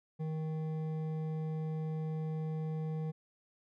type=tone with hard clipping; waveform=triangle; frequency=157.3 Hz; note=D#3; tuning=19 cents sharp; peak=-36 dBFS; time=0.19-3.12 s; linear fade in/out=20 ms; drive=13 dB; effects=none